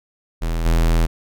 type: tone with level steps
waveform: square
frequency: 41.29 Hz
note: E1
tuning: 4 cents sharp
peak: -20 / -14 dBFS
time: 0.41-1.07 s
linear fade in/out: 20 ms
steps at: 0.65 s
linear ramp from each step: 10 ms
effects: none